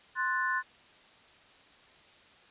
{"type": "chord", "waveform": "sine", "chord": "F# diminished", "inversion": "second", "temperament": "equal", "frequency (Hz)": [1046.5, 1480, 1760], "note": ["C6", "F#6", "A6"], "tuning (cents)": [0, 0, 0], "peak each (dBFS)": -32, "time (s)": [0.15, 0.63], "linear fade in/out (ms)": 50, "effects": ["white hiss -58 dBFS RMS until 2.5 s", "resampled to 8000 Hz"]}